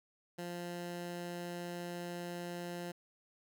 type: tone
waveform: 15% pulse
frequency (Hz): 174.61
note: F3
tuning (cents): 0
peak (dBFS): -34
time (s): 0.38-2.92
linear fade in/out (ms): 10
effects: none